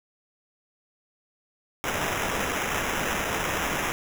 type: noise with sample-and-hold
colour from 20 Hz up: violet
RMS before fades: -28 dBFS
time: 1.84-3.92 s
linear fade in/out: 0 ms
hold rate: 4410 Hz
effects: none